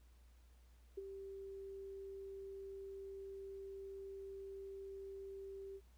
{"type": "tone with ADSR envelope", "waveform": "sine", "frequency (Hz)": 390.5, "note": "G4", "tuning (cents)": -7, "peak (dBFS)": -40, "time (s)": [0.97, 5.81], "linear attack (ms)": 11, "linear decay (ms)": 22, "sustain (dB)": -7, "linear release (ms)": 53, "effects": ["added 60 Hz sine -62 dBFS peak until 5.97 s", "pink hiss -75 dBFS RMS until 5.97 s"]}